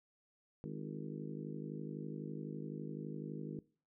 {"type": "harmonic tone with a mistuned harmonic", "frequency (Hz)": 51.91, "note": "G#1", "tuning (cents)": 0, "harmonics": [3, 4, 5, 6, 7, 8, 9], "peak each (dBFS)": [-45, -47, -49, -51, -52, -53, -54], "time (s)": [0.64, 3.59], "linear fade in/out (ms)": 0, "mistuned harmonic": 7, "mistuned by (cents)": -54, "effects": ["noise-tail reverb RT60 0.4 s tail -20 dB re dry"]}